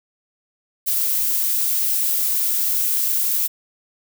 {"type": "noise", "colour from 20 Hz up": "violet", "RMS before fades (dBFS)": -20, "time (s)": [0.86, 3.48], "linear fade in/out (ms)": 20, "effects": []}